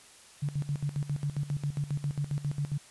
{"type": "tone with tremolo", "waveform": "sine", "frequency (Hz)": 144.1, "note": "D3", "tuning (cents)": -33, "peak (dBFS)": -27, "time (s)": [0.42, 2.78], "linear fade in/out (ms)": 10, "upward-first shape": "square", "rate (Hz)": 7.4, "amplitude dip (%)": 80, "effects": ["white hiss -54 dBFS RMS until 2.9 s", "resampled to 24000 Hz"]}